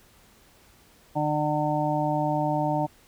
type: harmonic tone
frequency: 150 Hz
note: D3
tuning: 37 cents sharp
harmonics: 1 / 2 / 4 / 5 / 6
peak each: -29 / -29 / -29 / -29 / -29 dBFS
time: 1.15-2.87 s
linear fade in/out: 20 ms
effects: pink hiss -57 dBFS RMS until 3.07 s